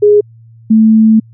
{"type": "tone pair in turn", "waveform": "sine", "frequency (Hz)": [415.3, 220], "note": ["G#4", "A3"], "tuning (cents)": [0, 0], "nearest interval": "major seventh", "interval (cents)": 1100, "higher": "first", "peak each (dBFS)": -3, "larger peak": "neither", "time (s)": [[0.02, 0.21], [0.7, 1.2]], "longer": "second", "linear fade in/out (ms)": 10, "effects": ["added 114 Hz sine -36 dBFS peak until 1.33 s"]}